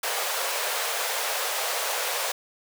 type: high-pass noise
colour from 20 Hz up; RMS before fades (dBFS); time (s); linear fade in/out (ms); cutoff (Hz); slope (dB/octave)
pink; -28; 0.03-2.32; 5; 470; 48
effects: none